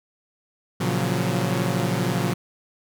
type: chord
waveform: sawtooth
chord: Gb major seventh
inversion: first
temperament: equal with one note detuned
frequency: 116.54 / 138.59 / 172.61 / 185 Hz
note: Bb2 / Db3 / F3 / Gb3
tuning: 0 / 0 / -20 / 0 cents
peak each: -23 dBFS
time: 0.8-2.34 s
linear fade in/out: 10 ms
effects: none